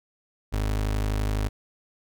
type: tone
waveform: 30% pulse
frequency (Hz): 51.91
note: G#1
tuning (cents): 0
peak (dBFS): -21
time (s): 0.52-1.49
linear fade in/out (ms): 20
effects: none